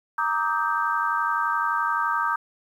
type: chord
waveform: sine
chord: Eb major seventh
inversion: second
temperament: equal with one note detuned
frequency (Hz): 932.3 / 1174.7 / 1266.3 / 1568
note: Bb5 / D6 / Eb6 / G6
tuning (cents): 0 / 0 / +30 / 0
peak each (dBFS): -27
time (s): 0.18-2.36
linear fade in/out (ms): 5
effects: 9-bit